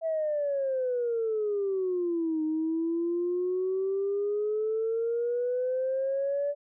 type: exponential two-way sweep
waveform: sine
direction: down then up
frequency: 659.3 to 310 to 580 Hz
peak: -25 dBFS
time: 0.01-6.55 s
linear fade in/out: 50 ms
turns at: 2.43 s
effects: tanh soft clip ceiling -21 dBFS